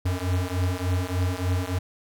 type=beating tone pair; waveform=square; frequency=89.3 / 92.7 Hz; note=F2 / F#2; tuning=+39 / +4 cents; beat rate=3.4 Hz; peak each=-27 dBFS; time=0.05-1.79 s; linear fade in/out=10 ms; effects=none